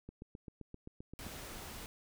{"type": "click train", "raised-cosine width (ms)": 3, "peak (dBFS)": -34, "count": 10, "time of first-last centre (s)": [0.09, 1.266], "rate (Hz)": 7.65}
{"type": "noise", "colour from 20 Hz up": "pink", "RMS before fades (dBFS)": -47, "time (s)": [1.19, 1.86], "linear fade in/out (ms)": 0}
{"effects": []}